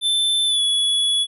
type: tone with pitch glide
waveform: square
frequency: 3535 to 3391 Hz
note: A7 to G#7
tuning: +7 to +35 cents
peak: -17 dBFS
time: 0.01-1.27 s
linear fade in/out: 50 ms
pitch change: -72 cents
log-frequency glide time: 0.46-0.62 s
effects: resampled to 32000 Hz